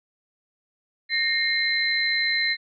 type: tone cluster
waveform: sine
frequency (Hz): 1839 / 2126 / 4067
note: A#6 / C7 / C8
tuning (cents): -24 / +27 / -50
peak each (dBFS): -25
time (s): 1.09-2.57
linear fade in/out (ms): 50
effects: none